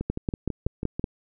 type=two click trains; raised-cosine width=3 ms; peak=-12 / -16 dBFS; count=6 / 7; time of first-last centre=0.1-1.042 / 0.01-0.995 s; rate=5.31 / 6.09 Hz; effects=none